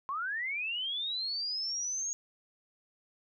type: linear sweep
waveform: sine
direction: up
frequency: 1046.5 to 6645 Hz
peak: -32 dBFS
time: 0.09-2.13 s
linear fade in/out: 0 ms
effects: none